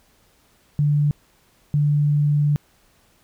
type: tone bursts at uneven times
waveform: sine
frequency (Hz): 146.83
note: D3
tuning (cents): 0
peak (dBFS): -15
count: 2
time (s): 0.79-1.11 / 1.74-2.56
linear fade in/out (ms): 0
effects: pink hiss -59 dBFS RMS until 3.23 s